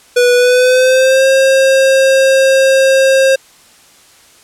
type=tone with pitch glide; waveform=square; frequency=490 to 534.3 Hz; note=B4 to C5; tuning=-14 to +36 cents; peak=-7 dBFS; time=0.16-3.36 s; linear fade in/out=10 ms; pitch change=+150 cents; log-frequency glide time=0.35-1.26 s; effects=white hiss -44 dBFS RMS until 4.43 s + low-pass 10000 Hz 12 dB/octave